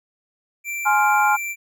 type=tone; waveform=square; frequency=2349 Hz; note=D7; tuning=in tune; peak=-26 dBFS; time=0.64-1.56 s; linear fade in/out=50 ms
type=chord; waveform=sine; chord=F minor; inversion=first; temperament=just; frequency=838.1 / 1047.7 / 1396.9 Hz; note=Ab5 / C6 / F6; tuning=+16 / +2 / 0 cents; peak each=-17 / -23 / -19 dBFS; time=0.85-1.37 s; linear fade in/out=20 ms
effects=none